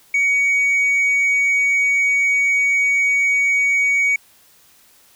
sine tone, 2248 Hz, C#7, 24 cents sharp, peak -11 dBFS, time 0.14-4.16 s, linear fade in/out 5 ms, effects tanh soft clip ceiling -13 dBFS + white hiss -52 dBFS RMS until 5.15 s

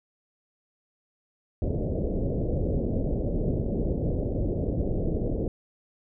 pink low-pass noise, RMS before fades -27 dBFS, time 1.62-5.48 s, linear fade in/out 2 ms, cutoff 590 Hz, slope 48 dB/octave, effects none

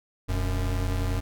square tone pair together, 41.2 / 92.5 Hz, E1 / F#2, 0 / 0 cents, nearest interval octave + major second, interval 1400 cents, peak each -28 / -28 dBFS, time 0.28-1.21 s, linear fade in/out 20 ms, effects none

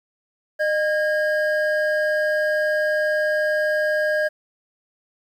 triangle tone pair together, 611 / 1631.2 Hz, D#5 / G#6, -32 / -32 cents, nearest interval octave + perfect fourth, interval 1700 cents, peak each -18 / -21 dBFS, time 0.59-4.29 s, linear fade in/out 20 ms, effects 9-bit

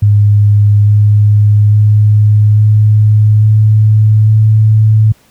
sine tone with pitch steps, 103.4 / 104.42 / 105.45 / 106.49 / 107.54 / 108.6 Hz, G#2 / G#2 / G#2 / G#2 / A2 / A2, -7 / +10 / +27 / +44 / -39 / -22 cents, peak -3 dBFS, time 0.02-5.12 s, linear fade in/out 5 ms, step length 850 ms, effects pink hiss -48 dBFS RMS until 5.3 s + high-pass 60 Hz 12 dB/octave

